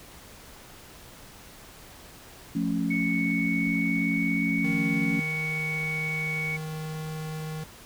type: chord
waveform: sine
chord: F augmented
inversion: none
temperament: equal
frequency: 174.61 / 220 / 277.2 Hz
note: F3 / A3 / C#4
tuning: 0 / 0 / 0 cents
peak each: -29 / -29 / -28 dBFS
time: 2.55-5.2 s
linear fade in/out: 5 ms
type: tone with pitch glide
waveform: sine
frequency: 2217 to 2232 Hz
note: C#7 to C#7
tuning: 0 to +11 cents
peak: -28 dBFS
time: 2.9-6.57 s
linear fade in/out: 10 ms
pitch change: +11 cents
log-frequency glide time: 3.12-4.73 s
type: tone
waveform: square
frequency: 156.5 Hz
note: D#3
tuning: 10 cents sharp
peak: -33 dBFS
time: 4.64-7.64 s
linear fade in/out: 5 ms
effects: pink hiss -48 dBFS RMS until 7.85 s